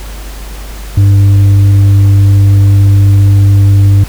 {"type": "tone with tanh clipping", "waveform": "sine", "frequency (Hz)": 99.4, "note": "G2", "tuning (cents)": 25, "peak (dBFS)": -3, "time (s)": [0.97, 4.04], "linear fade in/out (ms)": 5, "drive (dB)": 4, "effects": ["added 50 Hz sine -21 dBFS peak until 4.08 s", "pink hiss -30 dBFS RMS until 4.08 s"]}